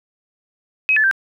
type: tone with pitch steps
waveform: sine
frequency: 2543 / 1735 / 1572 Hz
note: D#7 / A6 / G6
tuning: +37 / -25 / +4 cents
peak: -12 dBFS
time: 0.89-1.112 s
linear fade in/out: 0 ms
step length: 74 ms
effects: 9-bit